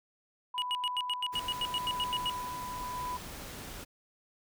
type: tone with tremolo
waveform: sine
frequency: 994 Hz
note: B5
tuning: 11 cents sharp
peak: -33 dBFS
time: 0.54-3.17 s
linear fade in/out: 5 ms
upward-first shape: sine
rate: 0.82 Hz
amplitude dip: 40%
type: tone bursts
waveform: triangle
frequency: 2900 Hz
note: F#7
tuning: 35 cents flat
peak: -28 dBFS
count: 14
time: 0.58-2.297 s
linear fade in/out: 0 ms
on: 40 ms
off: 89 ms
type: noise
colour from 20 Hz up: pink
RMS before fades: -44 dBFS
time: 1.32-3.85 s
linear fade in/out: 20 ms
effects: none